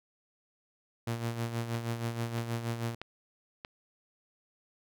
sawtooth tone with tremolo, 116.54 Hz, A#2, in tune, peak -26 dBFS, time 1.07-2.95 s, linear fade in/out 5 ms, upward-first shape sine, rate 6.3 Hz, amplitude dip 60%
click train, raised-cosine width 0.3 ms, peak -24 dBFS, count 4, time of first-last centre 1.75-3.649 s, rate 1.58 Hz
effects none

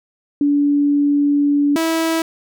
sine / sawtooth tone pair in turn, 287.8 / 325.9 Hz, D4 / E4, -35 / -20 cents, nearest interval major second, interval 215 cents, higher second, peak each -12 dBFS, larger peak neither, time 0.41-1.76 / 1.76-2.22 s, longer first, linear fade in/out 2 ms, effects none

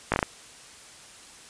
slowing click train, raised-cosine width 0.5 ms, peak -7 dBFS, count 5, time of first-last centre 0.12-0.228 s, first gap 18 ms, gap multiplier 1.28, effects white hiss -48 dBFS RMS until 1.49 s + resampled to 22050 Hz

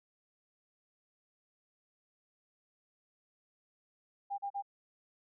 sine tone bursts, 801 Hz, G5, 37 cents sharp, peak -34 dBFS, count 3, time 4.3-4.624 s, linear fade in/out 20 ms, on 82 ms, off 39 ms, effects none

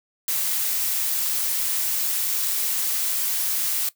blue noise, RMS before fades -24 dBFS, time 0.28-3.89 s, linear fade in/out 2 ms, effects noise-tail reverb RT60 0.1 s tail -17 dB re dry

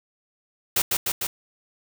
white noise with echo, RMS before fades -21 dBFS, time 0.76-0.82 s, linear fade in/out 5 ms, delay 150 ms, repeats 3, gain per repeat -2 dB, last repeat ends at 1.27 s, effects none

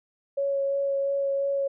sine tone with vibrato, 554.4 Hz, C#5, in tune, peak -23 dBFS, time 0.37-1.68 s, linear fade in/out 10 ms, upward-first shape sine, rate 2.9 Hz, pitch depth 10 cents each way, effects none

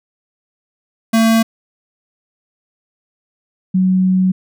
square / sine tone pair in turn, 225.4 / 186.22 Hz, A3 / F#3, +42 / +11 cents, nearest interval minor third, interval 331 cents, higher first, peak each -10 dBFS, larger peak neither, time 1.13-1.43 / 3.74-4.32 s, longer second, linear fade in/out 10 ms, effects none

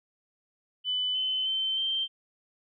sine tone with pitch steps, 3000 / 3045 / 3091 / 3138 Hz, F#7 / F#7 / G7 / G7, +23 / +49 / -25 / +1 cents, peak -26 dBFS, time 0.84-2.08 s, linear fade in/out 50 ms, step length 310 ms, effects none

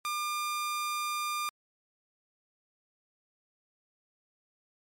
sawtooth tone, 1200 Hz, D6, 37 cents sharp, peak -27 dBFS, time 0.05-1.49 s, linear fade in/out 0 ms, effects MP3 64 kbps

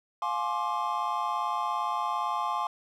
triangle chord, D half-diminished seventh, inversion first, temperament just, 704.8 / 845.8 / 1057.2 / 1174.7 Hz, F5 / Ab5 / C6 / D6, +16 / +31 / +18 / 0 cents, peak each -34 / -31 / -29 / -32 dBFS, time 0.22-2.67 s, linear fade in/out 2 ms, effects none

